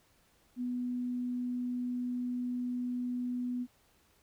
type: tone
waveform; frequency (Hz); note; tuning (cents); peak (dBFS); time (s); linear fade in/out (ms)
sine; 246.9; B3; 0; -32; 0.56-3.67; 50
effects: pink hiss -68 dBFS RMS until 4.22 s